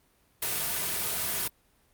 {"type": "noise with comb filter", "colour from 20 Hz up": "white", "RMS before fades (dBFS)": -30, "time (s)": [0.42, 1.48], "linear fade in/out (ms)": 5, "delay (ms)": 3.7, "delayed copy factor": -0.5, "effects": ["pink hiss -66 dBFS RMS until 1.93 s", "Opus 32 kbps"]}